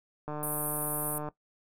click train, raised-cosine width 1 ms, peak -23 dBFS, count 152, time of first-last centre 0.28-1.287 s, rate 150 Hz
white band-pass noise, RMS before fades -35 dBFS, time 0.43-1.18 s, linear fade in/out 0 ms, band 9000 to 14000 Hz, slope 96 dB/octave
effects noise-tail reverb RT60 0.1 s tail -17 dB re dry

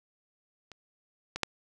clicks, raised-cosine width 0.2 ms, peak -29 / -17 / -9 dBFS, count 3, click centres 0.717 / 1.36 / 1.433 s, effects none

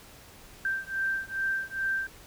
sine beating tone pair, 1568 / 1570.4 Hz, G6 / G6, 0 / +3 cents, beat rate 2.4 Hz, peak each -31 dBFS, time 0.65-2.07 s, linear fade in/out 2 ms, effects pink hiss -51 dBFS RMS until 2.26 s

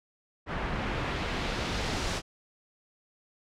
pink noise with low-pass filter sweep, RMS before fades -32 dBFS, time 0.46-2.22 s, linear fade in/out 50 ms, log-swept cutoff 1800 to 6200 Hz, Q 0.98, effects none

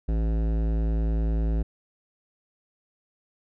sine tone with hard clipping, 55 Hz, A1, in tune, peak -24 dBFS, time 0.08-1.63 s, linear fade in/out 10 ms, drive 16 dB, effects none

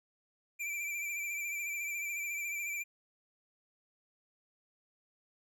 square tone with vibrato, 2349 Hz, D7, in tune, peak -36 dBFS, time 0.59-2.84 s, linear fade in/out 20 ms, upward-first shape sine, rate 14 Hz, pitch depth 39 cents each way, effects none

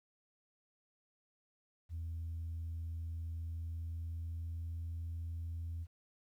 sine tone with pitch glide, 82.6 to 83.46 Hz, E2 to E2, +4 to +22 cents, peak -37 dBFS, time 1.89-5.87 s, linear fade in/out 50 ms, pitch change +18 cents, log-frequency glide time 3.39-4.88 s, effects tanh soft clip ceiling -36 dBFS + 12-bit

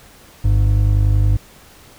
triangle tone pair together, 50.53 / 101.5 Hz, G#1 / G#2, -47 / -39 cents, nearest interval octave, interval 1208 cents, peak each -12 dBFS, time 0.44-1.37 s, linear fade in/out 10 ms, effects pink hiss -45 dBFS RMS until 1.98 s

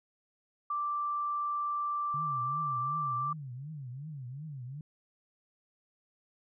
sine tone, 1174 Hz, D6, 1 cent flat, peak -30 dBFS, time 0.7-3.33 s, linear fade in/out 5 ms
sine tone with vibrato, 138.59 Hz, C#3, in tune, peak -39 dBFS, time 2.14-4.81 s, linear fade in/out 2 ms, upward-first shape triangle, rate 2.7 Hz, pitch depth 260 cents each way
effects none

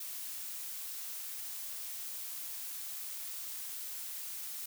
blue noise, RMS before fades -42 dBFS, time 0-4.66 s, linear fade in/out 5 ms, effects none

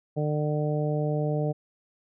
harmonic tone, 150 Hz, D3, 37 cents sharp, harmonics 1 / 2 / 3 / 4 / 5, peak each -26 / -34 / -31 / -32 / -38 dBFS, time 0.16-1.53 s, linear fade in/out 20 ms, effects none

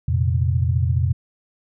sine chord, F suspended fourth, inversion none, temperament just, 87.31 / 116.41 / 130.96 Hz, F2 / Bb2 / C3, 0 / -2 / +2 cents, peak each -19 / -22 / -22 dBFS, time 0.08-1.13 s, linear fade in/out 5 ms, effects none

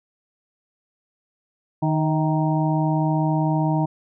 harmonic tone with a mistuned harmonic, 155.56 Hz, D#3, in tune, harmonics 1 / 2 / 4 / 5 / 6, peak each -20 / -24 / -29 / -29 / -28 dBFS, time 1.82-3.86 s, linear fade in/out 10 ms, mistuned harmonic 4, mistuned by +42 cents, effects none

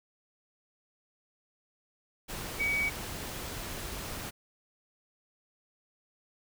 sine tone in noise, 2263 Hz, C#7, 35 cents sharp, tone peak -27 dBFS, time 2.59-2.9 s, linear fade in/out 20 ms, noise pink, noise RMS -39 dBFS, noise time 2.28-4.31 s, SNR +9 dB, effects none

